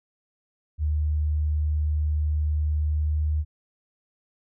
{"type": "tone with pitch glide", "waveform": "sine", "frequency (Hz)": [75.8, 76.28], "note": ["D#2", "D#2"], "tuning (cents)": [-45, -34], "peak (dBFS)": -21, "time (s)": [0.78, 3.45], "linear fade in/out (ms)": 50, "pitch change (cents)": 11, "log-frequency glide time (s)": [2.86, 3.25], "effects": []}